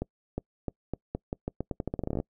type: accelerating click train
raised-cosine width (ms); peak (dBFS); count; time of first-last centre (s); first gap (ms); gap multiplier
2; -17; 21; 0.02-2.201; 360; 0.84
effects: noise-tail reverb RT60 0.1 s tail -26 dB re dry